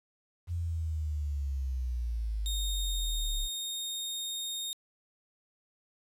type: linear sweep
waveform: sine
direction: down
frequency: 87.2 to 33.12 Hz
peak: -30 dBFS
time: 0.47-3.49 s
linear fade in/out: 50 ms
type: tone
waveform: sawtooth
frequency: 3697 Hz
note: A#7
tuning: 15 cents flat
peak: -31 dBFS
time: 2.46-4.73 s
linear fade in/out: 0 ms
effects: resampled to 32000 Hz + 10-bit